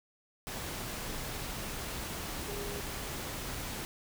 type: tone in noise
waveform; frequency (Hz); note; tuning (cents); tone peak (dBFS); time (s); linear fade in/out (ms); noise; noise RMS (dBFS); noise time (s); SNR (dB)
sine; 407.4; G#4; -33; -41; 2.48-2.8; 0; pink; -39; 0.47-3.85; -5
effects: none